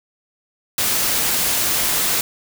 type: noise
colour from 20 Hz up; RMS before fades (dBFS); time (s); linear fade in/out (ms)
white; -19; 0.78-2.21; 2
effects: none